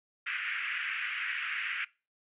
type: band-pass noise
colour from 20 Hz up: white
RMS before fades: -35 dBFS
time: 0.26-1.85 s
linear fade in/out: 10 ms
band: 1400 to 2700 Hz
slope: 48 dB/octave
effects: noise-tail reverb RT60 0.3 s tail -22 dB re dry + resampled to 8000 Hz